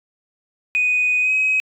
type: tone with pitch glide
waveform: sine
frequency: 2489 to 2537 Hz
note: D#7 to D#7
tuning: 0 to +33 cents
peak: -14 dBFS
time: 0.75-1.6 s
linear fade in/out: 0 ms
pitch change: +33 cents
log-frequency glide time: 1.21-1.32 s
effects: tanh soft clip ceiling -11 dBFS